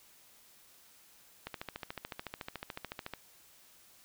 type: click train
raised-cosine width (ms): 0.3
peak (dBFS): -23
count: 24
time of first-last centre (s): 1.47-3.137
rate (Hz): 13.8
effects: white hiss -61 dBFS RMS until 4.04 s